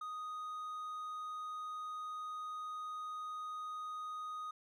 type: tone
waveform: triangle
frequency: 1244.5 Hz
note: D#6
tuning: in tune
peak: -39 dBFS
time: 0.01-4.51 s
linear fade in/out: 5 ms
effects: none